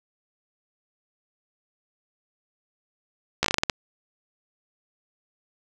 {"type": "slowing click train", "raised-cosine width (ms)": 0.2, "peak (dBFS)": -3, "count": 9, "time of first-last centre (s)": [3.43, 3.698], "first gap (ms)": 14, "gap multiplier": 1.24, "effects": []}